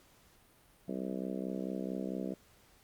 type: harmonic tone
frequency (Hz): 64.5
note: C2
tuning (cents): -24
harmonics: 3 / 4 / 5 / 6 / 7 / 8 / 9 / 10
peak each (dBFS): -39 / -41 / -43 / -45 / -46 / -47 / -48 / -49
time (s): 0.88-2.34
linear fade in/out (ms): 5
effects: pink hiss -64 dBFS RMS until 2.83 s + Opus 48 kbps